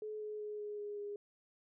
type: tone with pitch steps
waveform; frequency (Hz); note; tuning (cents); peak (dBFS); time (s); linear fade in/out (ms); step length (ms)
sine; 428 / 424.3 / 420.6 / 417 / 413.4 / 409.9; A4 / G#4 / G#4 / G#4 / G#4 / G#4; -48 / +37 / +22 / +7 / -8 / -23; -40; 0.02-1.16; 2; 190
effects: none